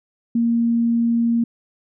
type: tone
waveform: sine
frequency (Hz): 233.1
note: A#3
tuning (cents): 0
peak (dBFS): -15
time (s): 0.35-1.44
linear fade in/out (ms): 5
effects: none